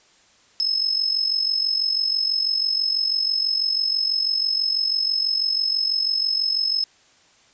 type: tone with amplitude modulation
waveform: sine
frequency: 5190 Hz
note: E8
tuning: 28 cents flat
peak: -16 dBFS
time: 0.6-6.84 s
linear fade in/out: 0 ms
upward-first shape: sine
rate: 46.1 Hz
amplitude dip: 70%
effects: white hiss -56 dBFS RMS until 7.53 s + resampled to 16000 Hz